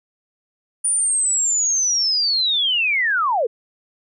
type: linear sweep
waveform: sine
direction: down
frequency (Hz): 9510 to 414.6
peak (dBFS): -16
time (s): 0.84-3.47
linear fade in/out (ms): 10
effects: none